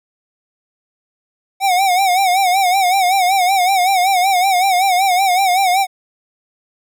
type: tone with vibrato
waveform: square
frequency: 750 Hz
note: F#5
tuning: 23 cents sharp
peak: -12 dBFS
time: 1.6-5.87 s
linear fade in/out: 50 ms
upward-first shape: sine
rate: 5.3 Hz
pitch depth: 97 cents each way
effects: none